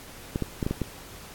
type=clicks; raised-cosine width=3 ms; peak=-13 dBFS; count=6; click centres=0.359 / 0.423 / 0.628 / 0.665 / 0.71 / 0.817 s; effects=pink hiss -45 dBFS RMS until 1.34 s + AAC 64 kbps